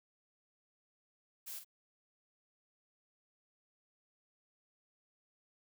blue noise with echo, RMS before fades -45 dBFS, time 1.46-1.6 s, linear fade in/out 20 ms, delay 47 ms, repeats 1, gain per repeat -8 dB, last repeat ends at 1.647 s, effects none

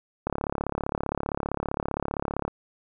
click train, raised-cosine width 1 ms, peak -13 dBFS, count 79, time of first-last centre 0.27-2.48 s, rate 35.3 Hz, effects none

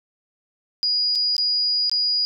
sine tone with dropouts, 4895 Hz, D#8, 29 cents flat, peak -18 dBFS, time 0.83-2.25 s, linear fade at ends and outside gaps 0 ms, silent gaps 1.152-1.156 / 1.366-1.381 / 1.896-1.915 s, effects none

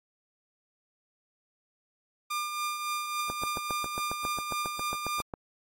sawtooth tone with tremolo, 1200 Hz, D6, 37 cents sharp, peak -25 dBFS, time 2.3-5.22 s, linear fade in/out 10 ms, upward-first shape triangle, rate 3.6 Hz, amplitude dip 50%
click train, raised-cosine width 1 ms, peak -21 dBFS, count 16, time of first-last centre 3.3-5.338 s, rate 7.36 Hz
effects AAC 48 kbps

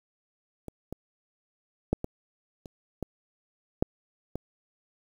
clicks, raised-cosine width 2 ms, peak -25 / -22 / -10 / -18 / -29 / -18 / -9 / -19 dBFS, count 8, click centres 0.683 / 0.926 / 1.93 / 2.044 / 2.658 / 3.027 / 3.825 / 4.356 s, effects 8-bit

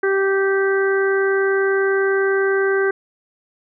harmonic tone, 390 Hz, G4, 9 cents flat, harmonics 1 / 2 / 3 / 4 / 5, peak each -16 / -31 / -29 / -22 / -30 dBFS, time 0.03-2.91 s, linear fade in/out 5 ms, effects none

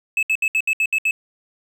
triangle tone bursts, 2600 Hz, E7, 24 cents flat, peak -14 dBFS, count 8, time 0.17-1.11 s, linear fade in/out 2 ms, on 58 ms, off 68 ms, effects none

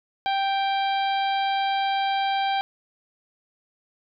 harmonic tone with a mistuned harmonic, 784 Hz, G5, in tune, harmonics 1 / 2 / 3 / 4 / 5 / 6, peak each -22 / -33 / -34 / -33 / -38 / -43 dBFS, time 0.26-2.61 s, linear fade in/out 0 ms, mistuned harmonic 4, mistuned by +32 cents, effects none

